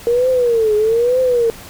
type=tone with vibrato; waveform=sine; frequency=466.2 Hz; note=A#4; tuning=in tune; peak=-11 dBFS; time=0.07-1.5 s; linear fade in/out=0 ms; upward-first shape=triangle; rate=1.1 Hz; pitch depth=190 cents each way; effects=pink hiss -36 dBFS RMS until 1.69 s